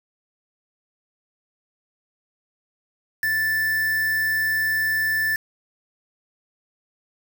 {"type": "tone with quantisation", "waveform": "triangle", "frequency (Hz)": 1760, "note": "A6", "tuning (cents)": 0, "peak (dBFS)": -18, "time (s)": [3.23, 5.36], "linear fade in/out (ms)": 2, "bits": 5, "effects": []}